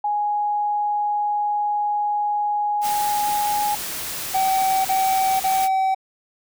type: tone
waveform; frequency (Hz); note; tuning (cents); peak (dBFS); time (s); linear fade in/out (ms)
sine; 830.6; G#5; 0; -19; 0.04-3.75; 5
type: noise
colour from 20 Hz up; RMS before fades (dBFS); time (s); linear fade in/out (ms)
white; -29; 2.81-5.69; 50
type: tone bursts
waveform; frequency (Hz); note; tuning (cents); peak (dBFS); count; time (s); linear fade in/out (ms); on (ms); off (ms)
triangle; 765; G5; -42; -15; 3; 4.34-5.948; 10; 510; 39
effects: none